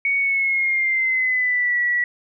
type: tone with pitch glide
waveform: sine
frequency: 2230 to 1941.3 Hz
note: C#7 to B6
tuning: +10 to -30 cents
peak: -17 dBFS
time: 0.05-2.04 s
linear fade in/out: 2 ms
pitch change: -240 cents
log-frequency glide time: 0.18-1.79 s
effects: none